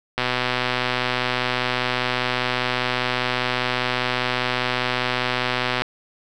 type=click train; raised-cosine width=0.3 ms; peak=-5 dBFS; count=706; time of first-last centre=0.18-5.82 s; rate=125 Hz; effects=none